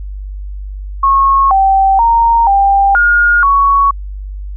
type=tone with pitch steps; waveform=sine; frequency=1093 / 776 / 927 / 792 / 1426 / 1116 Hz; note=C#6 / G5 / A#5 / G5 / F6 / C#6; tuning=-25 / -18 / -10 / +18 / +36 / +11 cents; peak=-6 dBFS; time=1.03-3.91 s; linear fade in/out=5 ms; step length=480 ms; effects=added 49 Hz sine -21 dBFS peak until 4.56 s